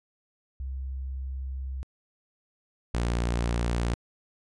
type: tone pair in turn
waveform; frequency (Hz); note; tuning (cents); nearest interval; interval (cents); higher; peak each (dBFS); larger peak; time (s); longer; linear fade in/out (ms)
sine / sawtooth; 66 / 58.8; C2 / A#1; +16 / +16; major second; 200; first; -31 / -21; second; 0.6-1.83 / 2.94-3.94; first; 0
effects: resampled to 22050 Hz